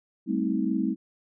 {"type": "chord", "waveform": "sine", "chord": "A half-diminished seventh", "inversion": "third", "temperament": "equal with one note detuned", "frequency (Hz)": [196, 220, 261.6, 318.8], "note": ["G3", "A3", "C4", "Eb4"], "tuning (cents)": [0, 0, 0, 42], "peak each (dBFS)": -29, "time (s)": [0.26, 0.96], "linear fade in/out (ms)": 50, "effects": []}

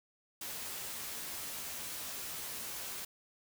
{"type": "noise with comb filter", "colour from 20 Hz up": "white", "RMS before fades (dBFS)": -42, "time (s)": [0.41, 3.05], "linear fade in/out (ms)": 5, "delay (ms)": 13, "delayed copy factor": 0.55, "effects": []}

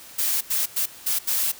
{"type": "noise bursts at uneven times", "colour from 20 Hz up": "blue", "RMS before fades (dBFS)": -23, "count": 5, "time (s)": [[0.18, 0.41], [0.5, 0.66], [0.76, 0.86], [1.06, 1.19], [1.27, 1.52]], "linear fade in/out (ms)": 10, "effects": ["white hiss -44 dBFS RMS until 1.59 s"]}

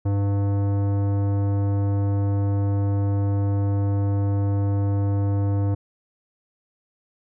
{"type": "tone with tanh clipping", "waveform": "sine", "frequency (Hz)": 100, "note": "G2", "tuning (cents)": 35, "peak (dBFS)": -21, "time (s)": [0.05, 5.75], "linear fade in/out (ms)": 10, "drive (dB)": 16, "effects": []}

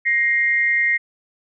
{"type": "tone pair together", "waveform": "sine", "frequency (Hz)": [1880.7, 2111], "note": ["A#6", "C7"], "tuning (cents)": [15, 15], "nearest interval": "major second", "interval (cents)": 200, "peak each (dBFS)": -18, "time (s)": [0.05, 0.98], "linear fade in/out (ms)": 20, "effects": []}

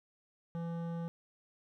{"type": "tone with hard clipping", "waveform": "sine", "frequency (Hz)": 168.3, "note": "E3", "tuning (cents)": 36, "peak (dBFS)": -38, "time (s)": [0.55, 1.08], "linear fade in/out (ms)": 0, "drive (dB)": 13, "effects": []}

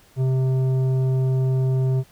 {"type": "tone with tanh clipping", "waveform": "sine", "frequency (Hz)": 130.81, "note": "C3", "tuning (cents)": 0, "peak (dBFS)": -19, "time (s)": [0.16, 2.04], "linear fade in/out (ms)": 50, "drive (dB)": 10, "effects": ["pink hiss -54 dBFS RMS until 2.11 s"]}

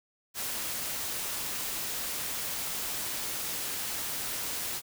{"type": "noise with amplitude modulation", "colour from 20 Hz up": "white", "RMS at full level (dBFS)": -33, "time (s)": [0.34, 4.82], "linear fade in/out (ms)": 50, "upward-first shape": "sine", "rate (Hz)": 232, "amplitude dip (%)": 30, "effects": []}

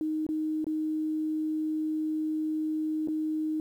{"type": "tone with dropouts", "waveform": "sine", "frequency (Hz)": 311.2, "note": "D#4", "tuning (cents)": 0, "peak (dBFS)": -27, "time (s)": [0.01, 3.6], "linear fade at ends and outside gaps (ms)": 1, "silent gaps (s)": [[0.266, 0.289], [0.644, 0.667], [3.075, 3.084]], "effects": ["10-bit"]}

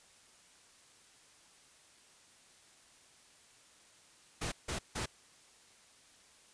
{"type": "noise bursts", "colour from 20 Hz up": "pink", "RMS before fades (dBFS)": -37, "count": 3, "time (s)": [4.41, 5.06], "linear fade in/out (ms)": 10, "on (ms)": 110, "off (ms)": 160, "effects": ["white hiss -62 dBFS RMS until 6.53 s", "resampled to 22050 Hz"]}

